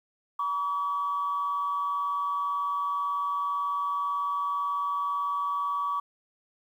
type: tone pair together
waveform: sine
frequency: 961.9 / 1140 Hz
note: B5 / C#6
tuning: -46 / +48 cents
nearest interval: minor third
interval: 294 cents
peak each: -34 / -26 dBFS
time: 0.39-6 s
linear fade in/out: 5 ms
effects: tanh soft clip ceiling -20 dBFS + 10-bit